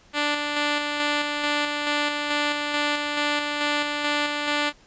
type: tone with tremolo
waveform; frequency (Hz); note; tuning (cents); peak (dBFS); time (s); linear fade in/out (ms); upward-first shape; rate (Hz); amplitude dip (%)
5% pulse; 293.7; D4; 0; -10; 0.13-4.73; 50; square; 2.3; 35
effects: pink hiss -55 dBFS RMS until 4.86 s + resampled to 16000 Hz